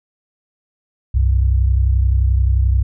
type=tone pair together; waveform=sine; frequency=64.4 / 95.88 Hz; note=C2 / G2; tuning=-27 / -38 cents; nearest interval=perfect fifth; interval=689 cents; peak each=-12 / -18 dBFS; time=1.14-2.83 s; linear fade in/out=10 ms; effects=none